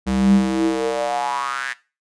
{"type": "tone with high-pass filter sweep", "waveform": "square", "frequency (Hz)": 65, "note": "C2", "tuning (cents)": -11, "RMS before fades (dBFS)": -20, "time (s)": [0.06, 1.74], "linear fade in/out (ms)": 20, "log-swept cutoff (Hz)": [130, 1800], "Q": 6.1, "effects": ["noise-tail reverb RT60 0.3 s tail -18 dB re dry", "resampled to 22050 Hz"]}